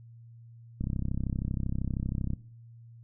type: click train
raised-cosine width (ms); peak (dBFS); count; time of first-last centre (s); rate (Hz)
5; -19; 51; 0.81-2.334; 32.8
effects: noise-tail reverb RT60 0.5 s tail -18 dB re dry + added 116 Hz sine -48 dBFS peak until 3.03 s